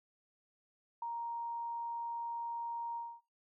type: tone with ADSR envelope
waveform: sine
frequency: 935 Hz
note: A#5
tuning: 5 cents sharp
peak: -35 dBFS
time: 1.02-3.21 s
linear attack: 4 ms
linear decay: 11 ms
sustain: -2 dB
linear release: 250 ms
effects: noise-tail reverb RT60 0.4 s tail -26 dB re dry